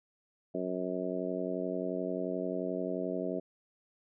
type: harmonic tone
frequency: 91.4 Hz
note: F#2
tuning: 21 cents flat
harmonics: 2 / 3 / 4 / 5 / 6 / 7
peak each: -40 / -38 / -38 / -40 / -41 / -38 dBFS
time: 0.54-3.4 s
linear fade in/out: 10 ms
effects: none